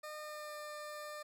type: tone with pitch glide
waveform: 20% pulse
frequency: 608 to 599.3 Hz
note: D#5 to D5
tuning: -40 to +35 cents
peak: -39 dBFS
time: 0.03-1.23 s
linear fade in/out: 10 ms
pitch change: -25 cents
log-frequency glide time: 0.18-0.56 s
effects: none